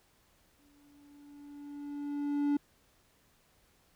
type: tone with exponential growth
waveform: triangle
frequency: 288.4 Hz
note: D4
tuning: 31 cents flat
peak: -23 dBFS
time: 0.59-2.57 s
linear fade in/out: 5 ms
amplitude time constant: 430 ms
effects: pink hiss -68 dBFS RMS until 3.95 s